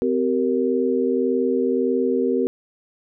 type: tone cluster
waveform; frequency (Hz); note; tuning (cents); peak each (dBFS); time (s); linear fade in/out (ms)
sine; 256 / 384.5 / 466.2; C4 / G4 / A#4; -38 / -33 / 0; -22; 0.02-2.47; 0
effects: none